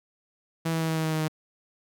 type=tone with pitch steps; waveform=sawtooth; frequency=163.8 / 162.67 / 161.54 / 160.43 / 159.32 / 158.22 / 157.13 / 156.04 Hz; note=E3 / E3 / E3 / E3 / D#3 / D#3 / D#3 / D#3; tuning=-11 / -23 / -35 / -47 / +41 / +29 / +17 / +5 cents; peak=-21 dBFS; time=0.65-1.282 s; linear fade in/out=10 ms; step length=79 ms; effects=none

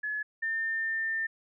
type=tone pair in turn; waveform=sine; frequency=1705 / 1799.8 Hz; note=G#6 / A6; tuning=+45 / +39 cents; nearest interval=minor second; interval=94 cents; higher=second; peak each=-30 / -28 dBFS; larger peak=second; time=0.03-0.23 / 0.42-1.27 s; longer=second; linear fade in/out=10 ms; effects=none

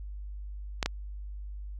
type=clicks; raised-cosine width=0.2 ms; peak=-10 dBFS; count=2; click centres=0.828 / 0.86 s; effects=added 50 Hz sine -37 dBFS peak until 1.79 s

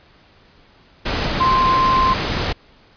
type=tone in noise; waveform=sine; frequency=1045 Hz; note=C6; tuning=2 cents flat; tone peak=-13 dBFS; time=1.4-2.14 s; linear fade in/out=10 ms; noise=pink; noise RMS=-21 dBFS; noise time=1.05-2.53 s; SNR=+5 dB; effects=pink hiss -51 dBFS RMS until 2.96 s + resampled to 11025 Hz

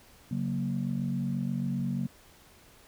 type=chord; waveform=sine; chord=F# major; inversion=second; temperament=equal; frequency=138.59 / 185 / 233.1 Hz; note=C#3 / F#3 / A#3; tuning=0 / 0 / 0 cents; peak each=-32 dBFS; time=0.31-2.07 s; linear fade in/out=5 ms; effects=tanh soft clip ceiling -20 dBFS + pink hiss -57 dBFS RMS until 2.87 s

